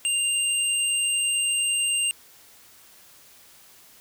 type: tone pair together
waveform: sine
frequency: 2794 / 8373 Hz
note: F7 / C9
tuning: 0 / 0 cents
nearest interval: octave + perfect fifth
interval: 1900 cents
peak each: -22 dBFS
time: 0.05-2.11 s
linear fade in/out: 0 ms
effects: tanh soft clip ceiling -18 dBFS + white hiss -52 dBFS RMS until 4 s